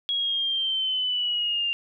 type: linear sweep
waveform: sine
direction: down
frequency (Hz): 3322 to 2783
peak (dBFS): -23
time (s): 0.09-1.73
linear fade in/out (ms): 0
effects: none